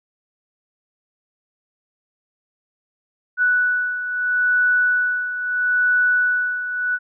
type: beating tone pair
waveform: sine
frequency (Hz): 1480 / 1480.76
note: F#6 / F#6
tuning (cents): 0 / +1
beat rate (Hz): 0.76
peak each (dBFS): -17 / -23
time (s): 3.37-6.99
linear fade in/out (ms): 50
effects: none